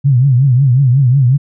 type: tone with vibrato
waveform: sine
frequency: 130.81 Hz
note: C3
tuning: in tune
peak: -6 dBFS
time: 0.04-1.38 s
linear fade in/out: 20 ms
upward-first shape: triangle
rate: 5.5 Hz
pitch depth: 180 cents each way
effects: none